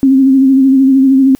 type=tone with vibrato; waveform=sine; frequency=267.3 Hz; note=C4; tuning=37 cents sharp; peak=-4 dBFS; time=0.03-1.35 s; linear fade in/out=0 ms; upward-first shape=sine; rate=13 Hz; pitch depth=39 cents each way; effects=white hiss -48 dBFS RMS until 1.39 s